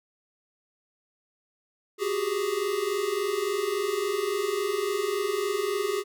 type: tone cluster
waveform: square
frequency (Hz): 369.9 / 389.8 / 413.3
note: F#4 / G4 / G#4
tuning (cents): 0 / -10 / -8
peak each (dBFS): -33 / -32 / -29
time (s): 1.98-6.04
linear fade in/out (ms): 50
effects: none